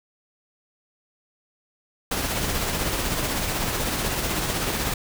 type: noise with tremolo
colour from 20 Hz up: pink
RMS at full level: -24 dBFS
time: 2.11-4.94 s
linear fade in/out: 5 ms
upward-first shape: triangle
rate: 16 Hz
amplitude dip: 40%
effects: none